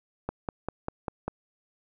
click train, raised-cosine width 1 ms, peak -16 dBFS, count 6, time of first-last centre 0.29-1.28 s, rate 5.05 Hz, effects none

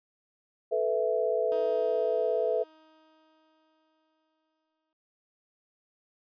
sine chord, A suspended second, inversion none, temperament equal with one note detuned, 436.7 / 493.9 / 659.3 Hz, A4 / B4 / E5, -13 / 0 / 0 cents, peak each -29 dBFS, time 0.71-2.64 s, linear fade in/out 20 ms
15% pulse tone with exponential decay, 314.6 Hz, D#4, 19 cents sharp, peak -35 dBFS, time 1.52-4.93 s, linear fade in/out 0 ms, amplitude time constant 740 ms
effects resampled to 11025 Hz

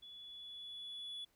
sine tone with level ramp, 3419 Hz, G#7, 50 cents sharp, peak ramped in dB -51 to -40 dBFS, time 0.02-1.25 s, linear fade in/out 10 ms, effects tanh soft clip ceiling -42 dBFS + pink hiss -75 dBFS RMS until 1.35 s

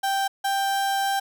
35% pulse tone pair in turn, 784 / 787.1 Hz, G5 / G5, 0 / +7 cents, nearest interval unison, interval 7 cents, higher second, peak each -20 dBFS, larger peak neither, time 0.03-0.28 / 0.44-1.2 s, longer second, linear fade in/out 10 ms, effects none

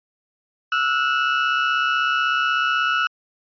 35% pulse tone pair together, 1318.5 / 1454.7 Hz, E6 / F#6, 0 / -30 cents, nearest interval major second, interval 170 cents, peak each -19 dBFS, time 0.72-3.07 s, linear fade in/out 2 ms, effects resampled to 11025 Hz

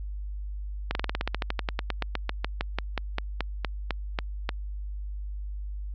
slowing click train, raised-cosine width 0.3 ms, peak -11 dBFS, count 28, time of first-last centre 0.91-4.491 s, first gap 41 ms, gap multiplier 1.08, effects added 50 Hz sine -32 dBFS peak until 5.94 s + low-pass 5000 Hz 12 dB/octave

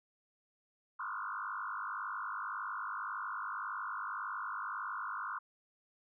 sine tone with frequency modulation, 1238 Hz, D#6, 9 cents flat, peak -37 dBFS, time 0.99-5.39 s, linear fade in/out 10 ms, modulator 50.9 Hz, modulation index 4.6, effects none

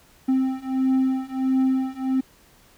triangle beating tone pair, 261.6 / 263.1 Hz, C4 / C4, 0 / +10 cents, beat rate 1.5 Hz, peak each -21 / -20 dBFS, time 0.28-2.21 s, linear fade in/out 10 ms, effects pink hiss -55 dBFS RMS until 2.77 s

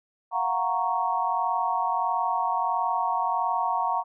sine chord, Gb major seventh, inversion third, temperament equal, 698.5 / 740 / 932.3 / 1108.7 Hz, F5 / Gb5 / Bb5 / Db6, 0 / 0 / 0 / 0 cents, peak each -32 / -29 / -26 / -29 dBFS, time 0.31-4.04 s, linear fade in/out 50 ms, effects none

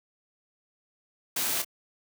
white noise with echo, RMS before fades -29 dBFS, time 1.36-1.62 s, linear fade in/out 5 ms, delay 26 ms, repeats 1, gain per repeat -9 dB, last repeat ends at 1.646 s, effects high-pass 150 Hz 12 dB/octave

